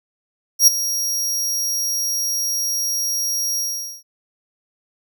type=tone with ADSR envelope; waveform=sawtooth; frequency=5640 Hz; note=F8; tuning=16 cents sharp; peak=-3 dBFS; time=0.59-4.03 s; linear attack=84 ms; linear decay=11 ms; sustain=-14 dB; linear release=450 ms; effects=none